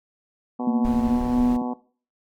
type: harmonic tone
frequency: 123.47 Hz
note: B2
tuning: in tune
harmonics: 2 / 3 / 4 / 5 / 6 / 7 / 8 / 9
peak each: -26 / -38 / -35 / -39 / -34 / -36 / -41 / -42 dBFS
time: 0.59-1.74 s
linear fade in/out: 10 ms
type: tone with pitch glide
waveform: sine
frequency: 233.1 to 244.5 Hz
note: A#3 to B3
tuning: 0 to -17 cents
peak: -19 dBFS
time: 0.67-1.62 s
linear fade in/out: 5 ms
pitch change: +83 cents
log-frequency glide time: 1.08-1.2 s
type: noise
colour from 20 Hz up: brown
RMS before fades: -31 dBFS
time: 0.84-1.57 s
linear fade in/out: 10 ms
effects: noise-tail reverb RT60 0.4 s tail -18 dB re dry + MP3 96 kbps